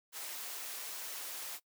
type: high-pass noise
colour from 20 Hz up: white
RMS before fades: -43 dBFS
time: 0.12-1.6 s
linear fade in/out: 50 ms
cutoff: 430 Hz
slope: 12 dB/octave
effects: noise-tail reverb RT60 0.1 s tail -20 dB re dry